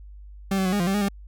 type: tone with pitch steps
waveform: 40% pulse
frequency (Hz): 194.3 / 190.2 / 184.2 / 204.9 / 174 / 194.1 / 206.4 / 198.5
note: G3 / F#3 / F#3 / G#3 / F3 / G3 / G#3 / G3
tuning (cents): -15 / +48 / -7 / -23 / -6 / -17 / -10 / +22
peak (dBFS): -20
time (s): 0.51-1.086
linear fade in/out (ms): 5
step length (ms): 72
effects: added 50 Hz sine -40 dBFS peak until 1.27 s